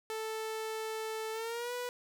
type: tone with pitch glide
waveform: sawtooth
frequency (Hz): 440 to 491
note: A4 to B4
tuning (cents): 0 to -10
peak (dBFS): -32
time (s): 0.1-1.89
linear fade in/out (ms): 0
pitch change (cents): +190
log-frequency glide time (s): 1.32-1.73
effects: none